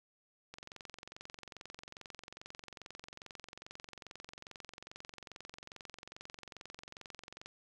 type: click train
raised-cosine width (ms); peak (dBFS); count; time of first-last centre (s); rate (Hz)
0.2; -30; 156; 0.54-7.46; 22.4
effects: none